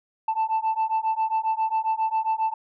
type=beating tone pair; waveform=sine; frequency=880 / 887.4 Hz; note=A5 / A5; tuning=0 / +14 cents; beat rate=7.4 Hz; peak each=-23 dBFS; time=0.28-2.54 s; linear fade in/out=5 ms; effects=tanh soft clip ceiling -18 dBFS